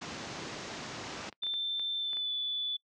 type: low-pass noise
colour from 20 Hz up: pink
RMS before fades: -40 dBFS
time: 0.01-1.3 s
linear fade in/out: 10 ms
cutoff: 6900 Hz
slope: 48 dB/octave
type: clicks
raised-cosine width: 0.3 ms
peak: -32 dBFS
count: 8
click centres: 1.288 / 1.327 / 1.435 / 1.467 / 1.539 / 1.796 / 2.132 / 2.17 s
type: tone with pitch glide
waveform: sine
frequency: 3554 to 3471 Hz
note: A7 to A7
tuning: +17 to -24 cents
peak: -31 dBFS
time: 1.42-2.77 s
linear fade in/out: 10 ms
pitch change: -41 cents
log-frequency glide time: 1.98-2.32 s
effects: noise-tail reverb RT60 0.1 s tail -25 dB re dry + high-pass 150 Hz 12 dB/octave